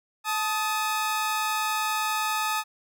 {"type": "tone pair together", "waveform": "sawtooth", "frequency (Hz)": [870, 1255], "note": ["A5", "D#6"], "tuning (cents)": [-20, 15], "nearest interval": "tritone", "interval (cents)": 635, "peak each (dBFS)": -24, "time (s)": [0.24, 2.64], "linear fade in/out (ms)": 50, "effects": []}